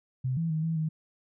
sine tone with pitch steps, 129.2 / 165 / 157.3 / 163 / 157.3 Hz, C3 / E3 / D#3 / E3 / D#3, -21 / +2 / +19 / -19 / +19 cents, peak -26 dBFS, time 0.24-0.89 s, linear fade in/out 10 ms, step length 130 ms, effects none

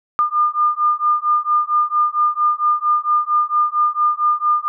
sine beating tone pair, 1206 / 1210.4 Hz, D6 / D#6, +46 / -48 cents, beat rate 4.4 Hz, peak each -17 dBFS, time 0.19-4.68 s, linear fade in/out 0 ms, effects none

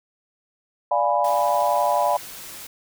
sine chord, D diminished seventh, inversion none, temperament equal, 587.3 / 698.5 / 830.6 / 987.8 Hz, D5 / F5 / Ab5 / Cb6, 0 / 0 / 0 / 0 cents, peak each -23 dBFS, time 0.91-2.17 s, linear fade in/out 5 ms
white noise, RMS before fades -38 dBFS, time 1.24-2.67 s, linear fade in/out 5 ms
effects none

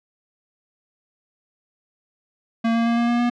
square tone with pitch steps, 228.7 / 231.1 / 233.5 / 235.9 / 238.4 / 240.9 Hz, A#3 / A#3 / A#3 / A#3 / A#3 / B3, -33 / -15 / +3 / +21 / +39 / -43 cents, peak -18 dBFS, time 2.64-3.3 s, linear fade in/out 10 ms, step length 110 ms, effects low-pass 3000 Hz 12 dB/octave

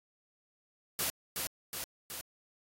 white noise with echo, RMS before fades -33 dBFS, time 0.99-1.1 s, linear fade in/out 0 ms, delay 370 ms, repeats 3, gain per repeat -3 dB, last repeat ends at 2.21 s, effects AAC 48 kbps

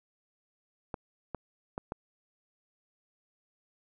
clicks, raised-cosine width 1 ms, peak -21 dBFS, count 4, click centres 0.942 / 1.347 / 1.779 / 1.921 s, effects none

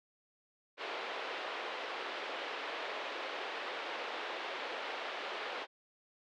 pink band-pass noise, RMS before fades -41 dBFS, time 0.77-5.67 s, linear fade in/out 50 ms, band 420 to 3600 Hz, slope 24 dB/octave, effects none

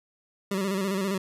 25% pulse tone with vibrato, 193.8 Hz, G3, 20 cents flat, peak -22 dBFS, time 0.51-1.18 s, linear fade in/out 5 ms, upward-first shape square, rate 15 Hz, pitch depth 55 cents each way, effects resampled to 32000 Hz

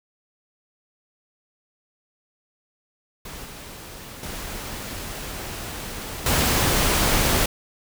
pink noise with level steps, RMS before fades -37 / -39 / -33 / -20 dBFS, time 3.25-7.46 s, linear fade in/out 5 ms, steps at 3.45 / 4.23 / 6.26 s, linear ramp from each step 2 ms, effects none

